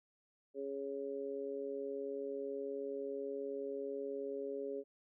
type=harmonic tone; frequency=138.59 Hz; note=C#3; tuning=in tune; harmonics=2 / 3 / 4; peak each=-47 / -40 / -45 dBFS; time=0.54-4.84 s; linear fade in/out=50 ms; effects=none